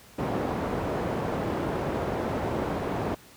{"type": "low-pass noise", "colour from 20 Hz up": "white", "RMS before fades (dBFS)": -29, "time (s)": [0.18, 3.15], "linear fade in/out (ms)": 10, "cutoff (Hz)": 630, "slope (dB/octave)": 12, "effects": ["pink hiss -52 dBFS RMS until 3.36 s", "high-pass 60 Hz 12 dB/octave"]}